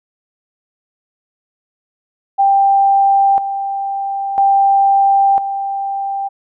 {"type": "tone with tremolo", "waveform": "sine", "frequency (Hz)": 789, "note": "G5", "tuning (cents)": 11, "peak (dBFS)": -8, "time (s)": [2.38, 6.29], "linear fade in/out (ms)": 20, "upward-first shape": "square", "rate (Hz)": 0.5, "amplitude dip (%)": 65, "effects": []}